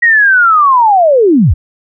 sine linear sweep, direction down, 1914 to 52.6 Hz, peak -4 dBFS, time 0.02-1.54 s, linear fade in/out 10 ms, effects none

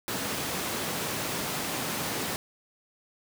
pink high-pass noise, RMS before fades -32 dBFS, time 0.08-2.36 s, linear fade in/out 0 ms, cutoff 150 Hz, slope 12 dB/octave, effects none

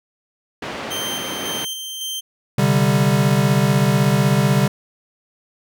pink band-pass noise, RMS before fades -29 dBFS, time 0.62-1.65 s, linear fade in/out 5 ms, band 190 to 3300 Hz, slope 12 dB/octave
sawtooth tone with tremolo, 3136 Hz, G7, in tune, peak -21 dBFS, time 0.9-2.21 s, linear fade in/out 20 ms, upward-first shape square, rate 1.8 Hz, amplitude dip 35%
square chord, C suspended second, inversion none, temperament equal, 130.81 / 146.83 / 196 Hz, C3 / D3 / G3, 0 / 0 / 0 cents, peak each -19 dBFS, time 2.58-4.68 s, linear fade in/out 5 ms
effects none

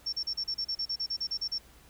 sine tone bursts, 5450 Hz, F8, 43 cents flat, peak -29 dBFS, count 15, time 0.06-1.584 s, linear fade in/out 10 ms, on 68 ms, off 36 ms, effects added 60 Hz sine -60 dBFS peak until 1.89 s + pink hiss -58 dBFS RMS until 1.89 s

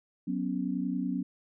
sine chord, F# suspended fourth, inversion none, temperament equal, 185 / 246.9 / 277.2 Hz, F#3 / B3 / C#4, 0 / 0 / 0 cents, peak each -33 dBFS, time 0.27-1.23 s, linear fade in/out 10 ms, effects none

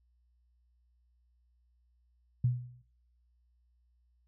sine tone with exponential decay, 123.4 Hz, B2, 1 cent flat, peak -22 dBFS, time 2.44-2.82 s, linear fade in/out 5 ms, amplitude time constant 82 ms, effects noise-tail reverb RT60 0.7 s tail -24 dB re dry + added 60 Hz sine -67 dBFS peak until 4.27 s

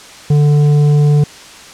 sine tone with tanh clipping, 147.2 Hz, D3, 4 cents sharp, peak -8 dBFS, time 0.3-1.24 s, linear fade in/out 5 ms, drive 8 dB, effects white hiss -35 dBFS RMS until 1.73 s + low-pass 7000 Hz 12 dB/octave

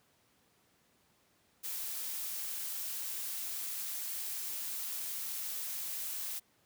blue noise, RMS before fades -39 dBFS, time 1.63-6.4 s, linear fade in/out 20 ms, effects pink hiss -70 dBFS RMS until 6.65 s + high-pass 100 Hz 12 dB/octave

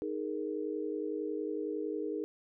sine chord, D# suspended fourth, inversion none, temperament equal, 311.1 / 415.3 / 466.2 Hz, D#4 / G#4 / A#4, 0 / 0 / 0 cents, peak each -37 / -37 / -39 dBFS, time 0.02-2.24 s, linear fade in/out 0 ms, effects none

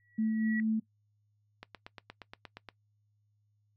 sine tone with exponential growth, 1933 Hz, B6, 38 cents flat, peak -33 dBFS, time 0-0.6 s, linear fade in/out 1 ms, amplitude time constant 130 ms
sine tone with tremolo, 220 Hz, A3, in tune, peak -26 dBFS, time 0.18-0.8 s, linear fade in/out 10 ms, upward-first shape sine, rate 4.3 Hz, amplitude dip 25%
click train, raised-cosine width 0.3 ms, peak -28 dBFS, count 10, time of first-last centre 1.63-2.688 s, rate 8.51 Hz
effects noise-tail reverb RT60 0.1 s tail -19 dB re dry + added 104 Hz sine -70 dBFS peak until 3.76 s

